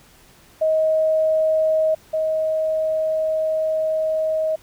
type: tone pair in turn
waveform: sine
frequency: 631 / 631 Hz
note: D#5 / D#5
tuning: +24 / +24 cents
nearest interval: unison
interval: 0 cents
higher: neither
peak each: -15 / -18 dBFS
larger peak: first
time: 0.61-1.95 / 2.13-4.56 s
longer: second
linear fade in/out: 10 ms
effects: pink hiss -51 dBFS RMS until 4.62 s